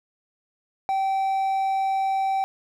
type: tone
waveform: triangle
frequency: 774 Hz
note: G5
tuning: 22 cents flat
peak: -19 dBFS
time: 0.89-2.44 s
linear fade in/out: 0 ms
effects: none